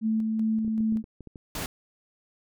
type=tone with tremolo; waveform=sine; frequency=220.2 Hz; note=A3; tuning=2 cents sharp; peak=-22 dBFS; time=0.01-1.03 s; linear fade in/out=50 ms; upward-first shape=square; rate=2.6 Hz; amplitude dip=25%
type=clicks; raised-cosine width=3 ms; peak=-30 dBFS; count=10; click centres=0.648 / 0.679 / 0.806 / 0.924 / 0.958 / 1.041 / 1.207 / 1.273 / 1.358 / 1.578 s
type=noise; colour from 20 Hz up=pink; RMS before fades=-33 dBFS; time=1.55-1.66 s; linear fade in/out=2 ms
effects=none